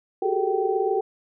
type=tone cluster; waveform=sine; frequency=371.6 / 390.1 / 417.8 / 444.9 / 774 Hz; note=F#4 / G4 / G#4 / A4 / G5; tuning=+7 / -8 / +10 / +19 / -22 cents; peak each=-27 dBFS; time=0.22-1.01 s; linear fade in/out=5 ms; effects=none